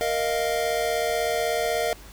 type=chord; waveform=square; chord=Bb suspended fourth; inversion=none; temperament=equal; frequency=466.2 / 622.3 / 698.5 Hz; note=Bb4 / Eb5 / F5; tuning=0 / 0 / 0 cents; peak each=-28 dBFS; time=0.01-1.93 s; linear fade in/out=0 ms; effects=added 50 Hz sine -46 dBFS peak until 2.12 s + pink hiss -47 dBFS RMS until 2.12 s